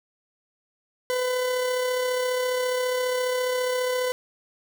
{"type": "tone with amplitude modulation", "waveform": "40% pulse", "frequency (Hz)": 503, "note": "B4", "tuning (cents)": 32, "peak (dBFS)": -21, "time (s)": [1.1, 4.12], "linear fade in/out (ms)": 0, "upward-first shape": "sine", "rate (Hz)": 34.7, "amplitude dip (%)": 30, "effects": []}